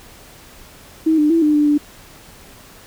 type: tone with pitch steps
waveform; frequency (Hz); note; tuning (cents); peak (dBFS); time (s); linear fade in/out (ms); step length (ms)
sine; 318.6 / 299.8 / 331.1 / 301 / 296.4 / 293.9; D#4 / D4 / E4 / D4 / D4 / D4; +41 / +36 / +8 / +43 / +16 / +1; -11; 1.06-1.78; 10; 120
effects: pink hiss -43 dBFS RMS until 2.86 s